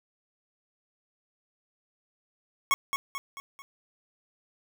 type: tone with echo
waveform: 25% pulse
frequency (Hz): 1101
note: C#6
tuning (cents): -12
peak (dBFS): -17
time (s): 2.71-2.74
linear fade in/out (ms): 0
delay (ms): 220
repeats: 4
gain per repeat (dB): -6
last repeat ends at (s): 3.62
effects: none